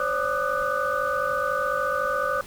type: tone cluster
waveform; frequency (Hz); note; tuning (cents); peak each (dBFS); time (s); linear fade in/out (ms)
sine; 523 / 573 / 1190 / 1244 / 1489; C5 / D5 / D6 / D#6 / F#6; -1 / -43 / +22 / -1 / +11; -29; 0-2.41; 2
effects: pink hiss -44 dBFS RMS until 2.46 s